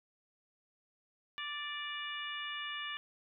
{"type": "harmonic tone with a mistuned harmonic", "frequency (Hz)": 587.3, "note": "D5", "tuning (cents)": 0, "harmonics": [2, 3, 4, 5, 6], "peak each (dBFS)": [-45, -43, -46, -43, -47], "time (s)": [1.38, 2.97], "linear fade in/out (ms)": 0, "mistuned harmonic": 5, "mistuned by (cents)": -20, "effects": []}